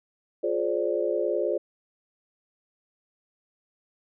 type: chord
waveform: sine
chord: D half-diminished seventh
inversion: first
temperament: just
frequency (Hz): 352.4 / 422.9 / 528.6 / 587.3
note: F4 / Ab4 / C5 / D5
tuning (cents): +16 / +31 / +18 / 0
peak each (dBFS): -29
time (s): 0.43-1.58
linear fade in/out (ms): 10
effects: none